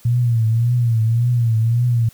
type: tone with vibrato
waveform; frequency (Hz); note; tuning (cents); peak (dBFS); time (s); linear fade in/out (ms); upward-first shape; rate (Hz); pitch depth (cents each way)
sine; 116.7; A#2; +2; -13; 0.05-2.09; 5; triangle; 1.8; 100
effects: white hiss -49 dBFS RMS until 2.13 s